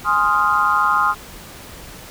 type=chord; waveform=sine; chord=F minor seventh; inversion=first; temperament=equal; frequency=830.6 / 1046.5 / 1244.5 / 1396.9 Hz; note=Ab5 / C6 / Eb6 / F6; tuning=0 / 0 / 0 / 0 cents; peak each=-23 / -19 / -17 / -20 dBFS; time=0.04-1.15 s; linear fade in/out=50 ms; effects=pink hiss -38 dBFS RMS until 2.1 s